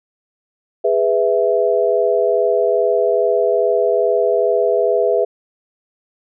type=chord; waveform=sine; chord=E major; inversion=first; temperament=just; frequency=412 / 494.4 / 659.3 Hz; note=G#4 / B4 / E5; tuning=-14 / +2 / 0 cents; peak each=-17 dBFS; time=0.84-5.25 s; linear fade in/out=10 ms; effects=none